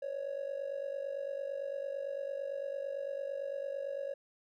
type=tone with amplitude modulation; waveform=triangle; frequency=555 Hz; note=C#5; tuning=2 cents sharp; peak=-29 dBFS; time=0.02-4.14 s; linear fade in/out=10 ms; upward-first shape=sine; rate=48.9 Hz; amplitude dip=85%; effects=tanh soft clip ceiling -29 dBFS